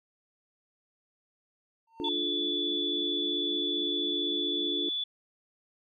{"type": "tone with exponential growth", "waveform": "triangle", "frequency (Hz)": 908, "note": "A#5", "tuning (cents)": -46, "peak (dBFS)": -29, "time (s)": [1.87, 2.09], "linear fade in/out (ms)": 5, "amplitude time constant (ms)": 47}
{"type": "chord", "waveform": "sine", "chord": "D minor", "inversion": "none", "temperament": "equal with one note detuned", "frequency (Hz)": [293.7, 349.2, 431.7], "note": ["D4", "F4", "A4"], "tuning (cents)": [0, 0, -33], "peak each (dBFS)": [-35, -35, -40], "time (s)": [2, 4.89], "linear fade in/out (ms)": 0}
{"type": "tone", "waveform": "sine", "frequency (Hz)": 3455, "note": "A7", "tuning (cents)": -32, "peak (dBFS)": -29, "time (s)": [2.04, 5.04], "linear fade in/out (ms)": 5}
{"effects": []}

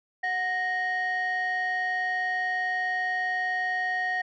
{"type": "tone pair together", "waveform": "sine", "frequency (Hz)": [733.8, 1864.7], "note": ["F#5", "A#6"], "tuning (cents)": [-15, 0], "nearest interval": "octave + major third", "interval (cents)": 1615, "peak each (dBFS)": [-28, -25], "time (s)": [0.23, 4.22], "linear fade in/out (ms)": 10, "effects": ["tanh soft clip ceiling -22 dBFS"]}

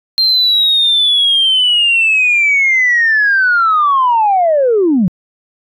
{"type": "linear sweep", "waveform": "sine", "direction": "down", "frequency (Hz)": [4186, 164.81], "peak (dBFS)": -7, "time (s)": [0.18, 5.08], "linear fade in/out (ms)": 0, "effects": ["tanh soft clip ceiling -4 dBFS"]}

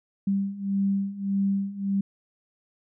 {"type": "beating tone pair", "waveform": "sine", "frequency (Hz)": [196, 197.7], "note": ["G3", "G3"], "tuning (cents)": [0, 15], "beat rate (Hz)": 1.7, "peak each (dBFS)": [-28, -25], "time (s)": [0.27, 2.01], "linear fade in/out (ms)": 5, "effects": []}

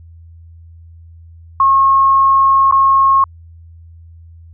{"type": "tone with dropouts", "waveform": "sine", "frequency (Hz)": 1085, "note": "C#6", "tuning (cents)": -37, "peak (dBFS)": -7, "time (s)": [1.6, 3.24], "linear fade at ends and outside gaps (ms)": 2, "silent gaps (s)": [2.712, 2.723], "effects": ["added 83 Hz sine -36 dBFS peak until 4.53 s"]}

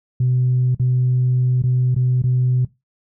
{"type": "tone with dropouts", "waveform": "sine", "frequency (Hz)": 126.2, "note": "B2", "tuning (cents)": 38, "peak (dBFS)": -13, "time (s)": [0.2, 2.65], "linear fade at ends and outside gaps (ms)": 5, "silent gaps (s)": [[0.748, 0.796], [1.622, 1.637], [1.947, 1.962], [2.221, 2.238]], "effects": ["noise-tail reverb RT60 0.2 s tail -18 dB re dry", "tanh soft clip ceiling -10 dBFS"]}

